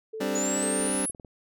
sine tone with tremolo, 440 Hz, A4, in tune, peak -33 dBFS, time 0.13-0.94 s, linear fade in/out 10 ms, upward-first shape square, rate 2 Hz, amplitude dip 80%
25% pulse chord, G suspended fourth, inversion none, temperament equal, 196 / 261.6 / 293.7 Hz, G3 / C4 / D4, 0 / 0 / 0 cents, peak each -28 dBFS, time 0.2-1.06 s, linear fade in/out 10 ms
sine exponential sweep, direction up, 6820 to 10890 Hz, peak -28 dBFS, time 0.35-1.11 s, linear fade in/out 5 ms
click train, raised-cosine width 2 ms, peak -33 dBFS, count 10, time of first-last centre 0.8-1.248 s, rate 20.1 Hz
effects none

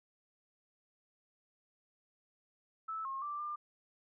sine tone with pitch steps, 1310 / 1077 / 1175 / 1196 Hz, E6 / C6 / D6 / D6, -11 / +50 / +1 / +31 cents, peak -37 dBFS, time 2.88-3.56 s, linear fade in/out 10 ms, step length 170 ms, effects none

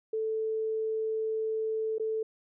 sine tone with dropouts, 440 Hz, A4, in tune, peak -28 dBFS, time 0.13-2.23 s, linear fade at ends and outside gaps 5 ms, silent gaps 1.983-1.997 s, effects none

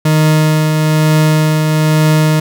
40% pulse tone with tremolo, 155.1 Hz, D#3, 5 cents flat, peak -6 dBFS, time 0.05-2.4 s, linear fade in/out 5 ms, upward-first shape triangle, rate 1.1 Hz, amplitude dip 35%, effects none

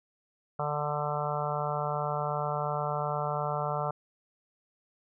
harmonic tone, 148.1 Hz, D3, 15 cents sharp, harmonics 1 / 3 / 4 / 5 / 6 / 7 / 8 / 9, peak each -35 / -39 / -35 / -35 / -38 / -39 / -38 / -38 dBFS, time 0.59-3.91 s, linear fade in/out 5 ms, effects none

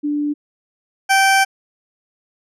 sine / 20% pulse tone pair in turn, 293.7 / 777.3 Hz, D4 / G5, 0 / -15 cents, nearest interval octave + perfect fourth, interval 1685 cents, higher second, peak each -17 / -6 dBFS, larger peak second, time 0.03-0.34 / 1.09-1.45 s, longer second, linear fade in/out 20 ms, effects low-pass 11000 Hz 12 dB/octave

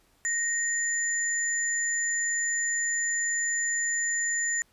sine tone pair together, 1865 / 7041 Hz, A#6 / A8, 0 / 0 cents, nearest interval octave + major seventh, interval 2300 cents, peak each -28 / -28 dBFS, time 0.25-4.62 s, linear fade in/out 0 ms, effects pink hiss -65 dBFS RMS until 4.72 s + resampled to 32000 Hz

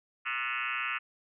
sine tone with frequency modulation, 1980 Hz, B6, 4 cents sharp, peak -30 dBFS, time 0.25-0.99 s, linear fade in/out 20 ms, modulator 126 Hz, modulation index 6.3, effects none

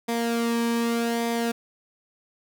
sawtooth tone with flanger, 233.1 Hz, A#3, in tune, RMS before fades -25 dBFS, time 0.08-1.52 s, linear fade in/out 10 ms, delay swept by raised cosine 0.71 to 1.49 ms, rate 0.84 Hz, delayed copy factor -0.55, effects none

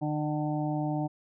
harmonic tone with a mistuned harmonic, 150.9 Hz, D3, 47 cents sharp, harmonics 1 / 2 / 4 / 5 / 6, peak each -31 / -31 / -38 / -36 / -42 dBFS, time 0.01-1.08 s, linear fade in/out 20 ms, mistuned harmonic 6, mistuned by -26 cents, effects none

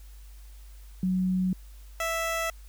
sine / 15% pulse tone pair in turn, 185 / 659.3 Hz, F#3 / E5, 0 / 0 cents, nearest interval octave + minor seventh, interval 2200 cents, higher second, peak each -23 / -21 dBFS, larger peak second, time 1.03-1.53 / 2-2.5 s, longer neither, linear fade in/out 2 ms, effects added 50 Hz sine -44 dBFS peak until 2.68 s + white hiss -59 dBFS RMS until 2.68 s

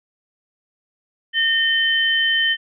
sine tone pair together, 1828 / 3074 Hz, A#6 / G7, -34 / -35 cents, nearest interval major sixth, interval 899 cents, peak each -18 dBFS, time 1.33-2.57 s, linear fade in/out 50 ms, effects none

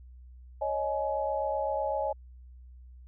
sine chord, C# suspended second, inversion none, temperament equal with one note detuned, 554.4 / 622.3 / 844.6 Hz, C#5 / D#5 / G#5, 0 / 0 / +29 cents, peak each -32 dBFS, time 0.61-2.13 s, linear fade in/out 10 ms, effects added 62 Hz sine -47 dBFS peak until 3.07 s

